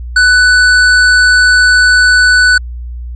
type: tone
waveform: square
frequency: 1491 Hz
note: F#6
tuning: 13 cents sharp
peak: -5 dBFS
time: 0.16-2.58 s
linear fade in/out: 5 ms
effects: added 60 Hz sine -20 dBFS peak until 3.15 s + resampled to 16000 Hz